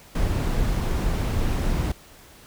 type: noise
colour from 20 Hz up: brown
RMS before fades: -23 dBFS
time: 0.15-1.92 s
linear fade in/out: 5 ms
effects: pink hiss -49 dBFS RMS until 2.46 s